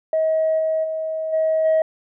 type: tone with level steps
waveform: sine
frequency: 636 Hz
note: D#5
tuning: 38 cents sharp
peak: -15 / -17 / -22 / -15 / -12 dBFS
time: 0.13-1.82 s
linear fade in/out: 2 ms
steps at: 0.58 / 0.83 / 1.32 / 1.64 s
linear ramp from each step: 20 ms
effects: tanh soft clip ceiling -12 dBFS